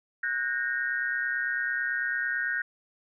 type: tone cluster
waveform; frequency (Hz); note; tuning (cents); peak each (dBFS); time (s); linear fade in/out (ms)
sine; 1469 / 1598 / 1849; F#6 / G6 / A#6; -13 / +33 / -15; -31; 0.23-2.62; 5
effects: none